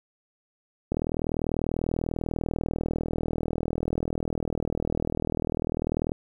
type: click train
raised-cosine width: 2 ms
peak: -14 dBFS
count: 210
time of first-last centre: 0.92-6.119 s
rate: 40.2 Hz
effects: 9-bit